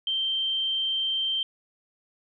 sine tone, 3136 Hz, G7, in tune, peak -24 dBFS, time 0.07-1.43 s, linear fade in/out 2 ms, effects none

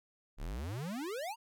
square exponential sweep, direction up, 30.87 to 974 Hz, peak -38 dBFS, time 0.37-1.36 s, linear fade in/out 50 ms, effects none

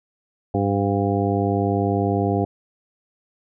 harmonic tone, 100 Hz, G2, 35 cents sharp, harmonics 1 / 2 / 3 / 4 / 5 / 7 / 8, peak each -23 / -25 / -25 / -25 / -28 / -26 / -31 dBFS, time 0.54-2.45 s, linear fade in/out 5 ms, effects none

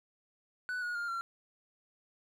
triangle tone with pitch steps, 1489 / 1447.4 / 1407.1 / 1367.8 Hz, F#6 / F#6 / F6 / F6, +11 / -39 / +13 / -36 cents, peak -32 dBFS, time 0.69-1.21 s, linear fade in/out 0 ms, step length 130 ms, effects none

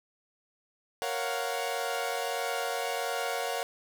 sawtooth chord, Gb major seventh, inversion first, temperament equal, 466.2 / 554.4 / 698.5 / 740 Hz, Bb4 / Db5 / F5 / Gb5, 0 / 0 / 0 / 0 cents, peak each -32 dBFS, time 1.02-3.63 s, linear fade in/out 0 ms, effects none

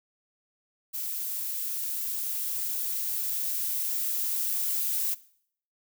violet noise with level ramp, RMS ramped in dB -33 to -28 dBFS, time 0.93-5.15 s, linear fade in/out 20 ms, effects noise-tail reverb RT60 0.6 s tail -19 dB re dry

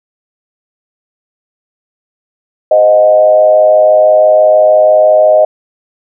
sine tone with frequency modulation, 622.3 Hz, D#5, in tune, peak -3 dBFS, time 2.71-5.45 s, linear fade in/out 5 ms, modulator 106 Hz, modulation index 0.64, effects none

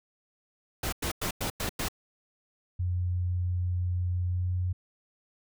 pink noise bursts, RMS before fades -31 dBFS, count 6, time 0.83-1.885 s, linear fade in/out 5 ms, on 95 ms, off 97 ms
sine tone with pitch glide, 89.4 to 90.54 Hz, F2 to F#2, +41 to -37 cents, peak -26 dBFS, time 2.79-4.73 s, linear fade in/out 10 ms, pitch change +22 cents, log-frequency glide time 4.24-4.62 s
effects none

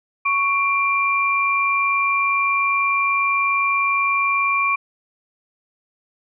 sine tone pair together, 1112.2 / 2371 Hz, C#6 / D7, +5 / +16 cents, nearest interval octave + minor second, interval 1311 cents, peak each -19 dBFS, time 0.25-4.76 s, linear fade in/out 10 ms, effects none

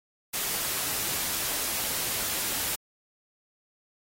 white noise, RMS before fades -30 dBFS, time 0.33-2.76 s, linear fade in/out 10 ms, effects AAC 48 kbps

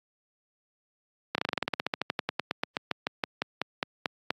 slowing click train, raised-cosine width 0.3 ms, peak -10 dBFS, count 29, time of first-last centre 1.35-4.306 s, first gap 31 ms, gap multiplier 1.08, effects high-pass 150 Hz 12 dB/octave + AAC 32 kbps

